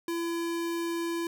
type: tone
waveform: square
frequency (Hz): 337.3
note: E4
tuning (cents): +40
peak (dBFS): -30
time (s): 0.08-1.27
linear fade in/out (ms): 2
effects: none